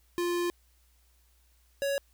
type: tone pair in turn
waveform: square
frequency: 349.2 / 557.9 Hz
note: F4 / C#5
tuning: 0 / +11 cents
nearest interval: minor sixth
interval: 811 cents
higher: second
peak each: -28 / -28 dBFS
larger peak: neither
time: 0.18-0.5 / 1.82-1.98 s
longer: first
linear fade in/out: 0 ms
effects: added 60 Hz sine -63 dBFS peak until 2.13 s + white hiss -69 dBFS RMS until 2.13 s